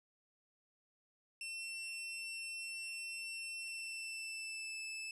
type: tone with pitch glide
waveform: sawtooth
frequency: 2699 to 2627 Hz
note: E7 to E7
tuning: +40 to -7 cents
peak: -39 dBFS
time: 1.41-5.11 s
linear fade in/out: 2 ms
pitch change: -47 cents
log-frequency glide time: 3.6-4.81 s
effects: resampled to 24000 Hz